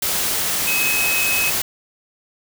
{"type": "tone in noise", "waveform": "sine", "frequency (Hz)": 2555, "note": "D#7", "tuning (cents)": 45, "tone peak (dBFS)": -19, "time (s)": [0.67, 1.5], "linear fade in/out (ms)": 5, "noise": "white", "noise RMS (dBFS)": -21, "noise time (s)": [0.02, 1.62], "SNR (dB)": -1, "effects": []}